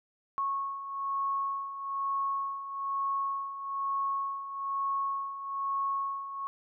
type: beating tone pair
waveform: sine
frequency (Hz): 1099 / 1100.1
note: C#6 / C#6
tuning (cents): -15 / -14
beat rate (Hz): 1.1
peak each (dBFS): -37 / -31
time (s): 0.38-6.47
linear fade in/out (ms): 0
effects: none